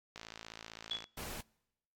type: click train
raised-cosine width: 0.2 ms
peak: -28 dBFS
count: 50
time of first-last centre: 0.16-1.041 s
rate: 55.6 Hz
type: tone with exponential decay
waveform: sine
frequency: 3382 Hz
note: G#7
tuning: 31 cents sharp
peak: -31 dBFS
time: 0.91-1.1 s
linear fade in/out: 2 ms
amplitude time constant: 41 ms
type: noise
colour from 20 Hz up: pink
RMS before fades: -44 dBFS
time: 1.17-1.41 s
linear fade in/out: 5 ms
effects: noise-tail reverb RT60 0.9 s tail -26 dB re dry + AAC 64 kbps